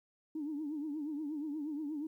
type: tone with vibrato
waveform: sine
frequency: 299.6 Hz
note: D4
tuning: 35 cents sharp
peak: -35 dBFS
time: 0.35-2.07 s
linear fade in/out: 5 ms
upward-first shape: triangle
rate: 8.4 Hz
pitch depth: 130 cents each way
effects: tanh soft clip ceiling -31 dBFS + 12-bit